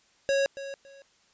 square tone with echo, 551 Hz, C#5, 11 cents flat, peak -23 dBFS, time 0.29-0.46 s, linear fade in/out 0 ms, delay 280 ms, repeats 2, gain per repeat -13 dB, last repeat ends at 1.02 s, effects white hiss -64 dBFS RMS until 1.33 s + resampled to 16000 Hz

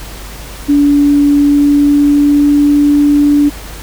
sine tone with pitch glide, 287.7 to 290.4 Hz, D4 to D4, -36 to -19 cents, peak -5 dBFS, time 0.68-3.5 s, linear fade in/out 20 ms, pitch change +17 cents, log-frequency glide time 1.39-2.78 s, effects added 50 Hz sine -28 dBFS peak until 3.82 s + pink hiss -30 dBFS RMS until 3.82 s

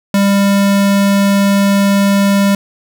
square tone, 199 Hz, G3, 26 cents sharp, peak -9 dBFS, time 0.14-2.55 s, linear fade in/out 2 ms, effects none

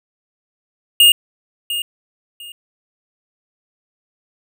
square tone with echo, 2838 Hz, F7, 27 cents sharp, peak -7 dBFS, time 1-1.12 s, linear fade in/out 2 ms, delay 700 ms, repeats 2, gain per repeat -13 dB, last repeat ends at 2.52 s, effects none

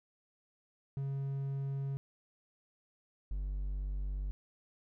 triangle tone pair in turn, 137.4 / 48.58 Hz, C#3 / G1, -15 / -15 cents, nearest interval octave + tritone, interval 1800 cents, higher first, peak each -32 / -32 dBFS, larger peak neither, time 0.97-1.97 / 3.31-4.31 s, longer neither, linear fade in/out 0 ms, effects none

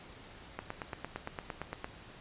click train, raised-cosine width 0.5 ms, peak -22 dBFS, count 12, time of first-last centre 0.59-1.844 s, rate 8.77 Hz, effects pink hiss -52 dBFS RMS until 2.2 s + resampled to 8000 Hz

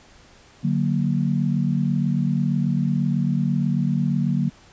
sine chord, D augmented, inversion none, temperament equal, 146.83 / 185 / 233.1 Hz, D3 / F#3 / A#3, 0 / 0 / 0 cents, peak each -22 / -23 / -24 dBFS, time 0.63-4.5 s, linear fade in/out 20 ms, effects pink hiss -51 dBFS RMS until 4.72 s + resampled to 16000 Hz

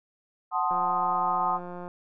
sine chord, F# diminished seventh, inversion none, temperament equal, 740 / 880 / 1046.5 / 1244.5 Hz, F#5 / A5 / C6 / Eb6, 0 / 0 / 0 / 0 cents, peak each -29 dBFS, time 0.51-1.6 s, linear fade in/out 50 ms
click train, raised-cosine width 1 ms, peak -26 dBFS, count 208, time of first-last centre 0.71-1.879 s, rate 177 Hz
effects none

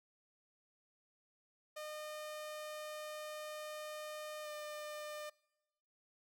sawtooth tone with pitch glide, 609 to 601.7 Hz, D#5 to D5, -37 to +42 cents, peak -40 dBFS, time 1.76-5.3 s, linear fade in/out 10 ms, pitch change -21 cents, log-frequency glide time 4.43-4.48 s, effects noise-tail reverb RT60 1.0 s tail -24 dB re dry

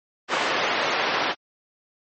pink band-pass noise, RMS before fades -24 dBFS, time 0.28-1.35 s, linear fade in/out 50 ms, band 510 to 3300 Hz, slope 12 dB/octave, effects MP3 32 kbps

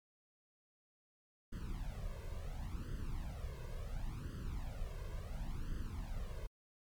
brown noise with flanger, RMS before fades -42 dBFS, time 1.52-6.47 s, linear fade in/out 10 ms, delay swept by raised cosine 0.63 to 1.93 ms, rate 0.71 Hz, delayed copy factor +0.95, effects MP3 96 kbps

